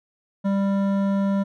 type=tone with hard clipping; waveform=sine; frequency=197.3 Hz; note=G3; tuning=11 cents sharp; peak=-21 dBFS; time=0.44-1.44 s; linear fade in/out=20 ms; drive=12 dB; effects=none